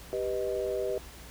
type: chord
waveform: sine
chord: G augmented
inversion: none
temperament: equal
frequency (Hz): 392 / 493.9 / 622.3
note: G4 / B4 / D#5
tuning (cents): 0 / 0 / 0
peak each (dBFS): -32 / -33 / -34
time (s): 0.13-0.98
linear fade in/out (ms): 0
effects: added 60 Hz sine -49 dBFS peak until 1.3 s + pink hiss -49 dBFS RMS until 1.3 s